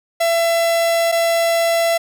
45% pulse tone pair in turn, 671 / 671 Hz, E5 / E5, +31 / +31 cents, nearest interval unison, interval 0 cents, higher neither, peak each -14 dBFS, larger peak neither, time 0.2-1.12 / 1.12-1.98 s, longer first, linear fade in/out 10 ms, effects none

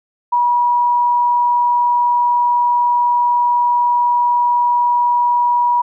sine tone, 966 Hz, B5, 39 cents flat, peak -11 dBFS, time 0.32-5.82 s, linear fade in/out 10 ms, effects none

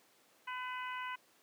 harmonic tone with a mistuned harmonic, 504 Hz, B4, 35 cents sharp, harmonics 2 / 3 / 4 / 5 / 6, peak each -41 / -45 / -47 / -49 / -51 dBFS, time 0.47-1.16 s, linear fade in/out 10 ms, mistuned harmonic 6, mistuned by -37 cents, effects pink hiss -67 dBFS RMS until 1.42 s + high-pass 300 Hz 12 dB/octave

